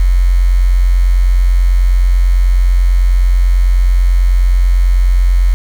sine tone with quantisation, 44.6 Hz, F1, 37 cents sharp, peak -6 dBFS, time 0-5.54 s, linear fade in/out 0 ms, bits 5, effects none

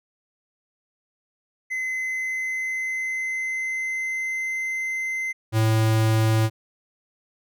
triangle tone with pitch glide, 2045 to 2068 Hz, C7 to C7, -40 to -21 cents, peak -23 dBFS, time 1.7-5.33 s, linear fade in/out 20 ms, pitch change +19 cents, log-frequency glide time 1.92-4.57 s
square tone, 110.7 Hz, A2, 11 cents sharp, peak -18 dBFS, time 5.52-6.5 s, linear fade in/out 50 ms
effects none

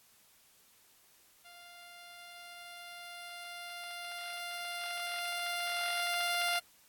10% pulse tone with level ramp, 698.5 Hz, F5, in tune, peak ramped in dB -44 to -21 dBFS, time 1.44-6.6 s, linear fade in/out 20 ms, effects white hiss -64 dBFS RMS until 6.88 s + AAC 64 kbps

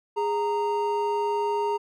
triangle tone pair together, 412.4 / 926.9 Hz, G#4 / A#5, -12 / -10 cents, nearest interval octave + major second, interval 1402 cents, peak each -24 dBFS, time 0.16-1.78 s, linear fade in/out 20 ms, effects none

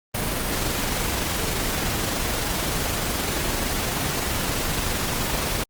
pink noise with amplitude modulation, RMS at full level -24 dBFS, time 0.14-5.64 s, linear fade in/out 10 ms, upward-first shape sine, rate 23.3 Hz, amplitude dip 25%, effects Opus 32 kbps

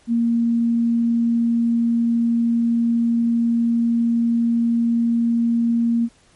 sine tone, 233.1 Hz, A#3, in tune, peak -15 dBFS, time 0.07-6.09 s, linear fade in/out 50 ms, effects pink hiss -55 dBFS RMS until 6.35 s + MP3 48 kbps

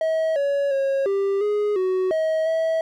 triangle tone with pitch steps, 641 / 563 / 545 / 394.8 / 416.1 / 372.8 / 636 / 648 Hz, E5 / C#5 / C#5 / G4 / G#4 / F#4 / D#5 / E5, -49 / +27 / -29 / +12 / +3 / +13 / +38 / -30 cents, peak -17 dBFS, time 0.01-2.81 s, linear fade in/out 2 ms, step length 350 ms, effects none

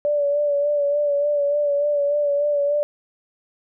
sine tone with vibrato, 579 Hz, D5, 25 cents flat, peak -17 dBFS, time 0.05-2.83 s, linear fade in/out 0 ms, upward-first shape sine, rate 3.4 Hz, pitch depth 33 cents each way, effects none

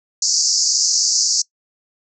pink band-pass noise, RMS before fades -17 dBFS, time 0.22-1.42 s, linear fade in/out 5 ms, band 4700 to 7100 Hz, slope 96 dB/octave, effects noise-tail reverb RT60 0.1 s tail -23 dB re dry

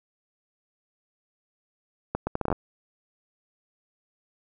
accelerating click train, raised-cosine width 1 ms, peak -12 dBFS, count 9, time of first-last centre 2.15-2.527 s, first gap 120 ms, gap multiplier 0.7, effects none

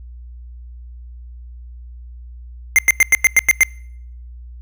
square tone bursts, 2093 Hz, C7, in tune, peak -8 dBFS, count 8, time 2.76-3.633 s, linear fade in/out 0 ms, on 26 ms, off 95 ms, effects noise-tail reverb RT60 0.7 s tail -26 dB re dry + added 60 Hz sine -33 dBFS peak until 4.61 s

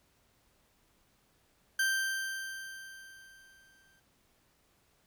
40% pulse tone with exponential decay, 1568 Hz, G6, in tune, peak -25 dBFS, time 1.79-4 s, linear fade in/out 5 ms, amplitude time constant 480 ms, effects pink hiss -70 dBFS RMS until 5.06 s

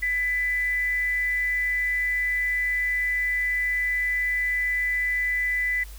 sine tone with frequency modulation, 1994 Hz, B6, 16 cents sharp, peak -22 dBFS, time 0.02-5.84 s, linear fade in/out 10 ms, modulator 332 Hz, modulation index 0.2, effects added 50 Hz sine -38 dBFS peak until 5.98 s + white hiss -49 dBFS RMS until 5.98 s

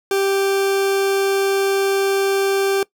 40% pulse tone, 392 Hz, G4, in tune, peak -15 dBFS, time 0.11-2.83 s, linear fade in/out 2 ms, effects noise-tail reverb RT60 0.1 s tail -21 dB re dry

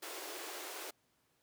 pink high-pass noise, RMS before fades -45 dBFS, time 0.02-0.91 s, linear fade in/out 10 ms, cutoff 310 Hz, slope 96 dB/octave, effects pink hiss -75 dBFS RMS until 1.42 s + high-pass 100 Hz 12 dB/octave

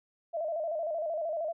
sine tone with vibrato, 642 Hz, E5, 46 cents flat, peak -30 dBFS, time 0.33-1.53 s, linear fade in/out 20 ms, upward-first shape square, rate 13 Hz, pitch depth 81 cents each way, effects none

